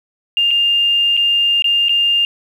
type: tone with dropouts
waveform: sine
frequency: 2806 Hz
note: F7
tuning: 8 cents sharp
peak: -11 dBFS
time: 0.37-2.25 s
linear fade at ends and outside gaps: 1 ms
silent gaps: 0.508-0.512 / 1.168-1.174 / 1.622-1.643 / 1.885-1.893 s
effects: 7-bit